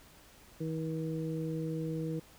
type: harmonic tone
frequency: 160 Hz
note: D#3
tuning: 49 cents sharp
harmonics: 1 / 2 / 3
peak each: -35 / -38 / -40 dBFS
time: 0.6-2.2 s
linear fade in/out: 10 ms
effects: pink hiss -58 dBFS RMS until 2.38 s